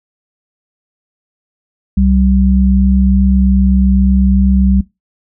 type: tone pair together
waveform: sine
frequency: 65.24 / 193.2 Hz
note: C2 / G3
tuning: -4 / -25 cents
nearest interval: octave + perfect fifth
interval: 1879 cents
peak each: -10 dBFS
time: 1.97-4.81 s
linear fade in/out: 5 ms
effects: noise-tail reverb RT60 0.2 s tail -20 dB re dry